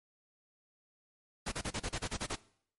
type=noise bursts; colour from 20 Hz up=pink; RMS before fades=-36 dBFS; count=10; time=1.46-2.357 s; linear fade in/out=10 ms; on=60 ms; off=33 ms; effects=noise-tail reverb RT60 0.6 s tail -20 dB re dry + MP3 48 kbps